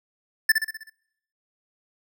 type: tone with echo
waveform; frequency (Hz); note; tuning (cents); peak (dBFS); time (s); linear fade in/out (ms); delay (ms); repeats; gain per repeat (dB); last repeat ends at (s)
square; 1760; A6; 0; -14; 0.49-0.52; 5; 63; 6; -5; 0.898
effects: noise-tail reverb RT60 0.8 s tail -26 dB re dry